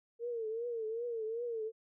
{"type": "tone with vibrato", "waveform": "sine", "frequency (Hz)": 458.2, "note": "A#4", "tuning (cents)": -30, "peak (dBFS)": -35, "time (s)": [0.19, 1.72], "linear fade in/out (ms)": 50, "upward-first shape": "triangle", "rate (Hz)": 2.6, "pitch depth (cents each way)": 110, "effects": []}